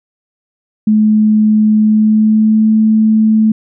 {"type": "tone with pitch glide", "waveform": "sine", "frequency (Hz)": [214.5, 218.2], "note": ["A3", "A3"], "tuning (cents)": [-44, -14], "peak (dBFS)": -6, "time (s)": [0.87, 3.52], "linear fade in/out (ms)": 5, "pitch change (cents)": 30, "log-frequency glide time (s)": [1.79, 2.72], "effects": []}